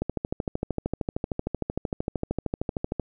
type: click train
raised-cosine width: 2 ms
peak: -13 dBFS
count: 40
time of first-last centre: 0.02-2.997 s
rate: 13.1 Hz
effects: none